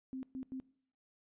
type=tone bursts at uneven times; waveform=sine; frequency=261.6 Hz; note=C4; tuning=in tune; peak=-39 dBFS; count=3; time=0.13-0.23 / 0.35-0.43 / 0.52-0.6 s; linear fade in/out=0 ms; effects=noise-tail reverb RT60 0.6 s tail -21 dB re dry + resampled to 8000 Hz